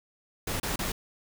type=noise bursts; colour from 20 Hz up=pink; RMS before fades=-31 dBFS; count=3; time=0.47-0.92 s; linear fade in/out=5 ms; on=130 ms; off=30 ms; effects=none